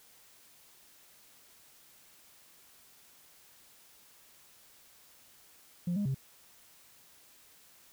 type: tone with pitch steps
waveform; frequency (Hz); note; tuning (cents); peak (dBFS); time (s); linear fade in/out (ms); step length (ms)
sine; 175.3 / 204.4 / 133.9; F3 / G#3 / C3; +7 / -27 / +40; -27; 5.87-6.146; 5; 92
effects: tanh soft clip ceiling -27 dBFS + white hiss -60 dBFS RMS until 7.92 s